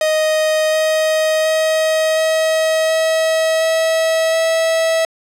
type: tone with pitch steps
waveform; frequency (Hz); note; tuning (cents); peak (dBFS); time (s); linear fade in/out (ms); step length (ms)
45% pulse; 624 / 628.3 / 632.7 / 637.1 / 641.5 / 646 / 650.5; D#5 / D#5 / D#5 / D#5 / E5 / E5 / E5; +5 / +17 / +29 / +41 / -47 / -35 / -23; -13; 0.01-5.05; 2; 720
effects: low-pass 11000 Hz 12 dB/octave